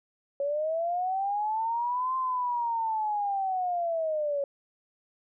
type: linear two-way sweep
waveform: sine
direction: up then down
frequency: 554.4 to 1046.5 to 554.4 Hz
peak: -26 dBFS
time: 0.4-4.44 s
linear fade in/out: 2 ms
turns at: 2.16 s
effects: none